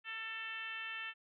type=tone with frequency modulation; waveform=sine; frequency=2219 Hz; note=C#7; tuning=1 cent sharp; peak=-40 dBFS; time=0.04-1.14 s; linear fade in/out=50 ms; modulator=439 Hz; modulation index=1.9; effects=none